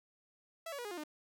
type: tone with pitch steps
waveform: sawtooth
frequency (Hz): 660 / 564.7 / 483.1 / 413.4 / 353.7 / 302.6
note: E5 / C#5 / B4 / G#4 / F4 / D#4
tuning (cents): +2 / +32 / -38 / -8 / +22 / -48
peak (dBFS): -37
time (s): 0.66-1.038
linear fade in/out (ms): 5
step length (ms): 63
effects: none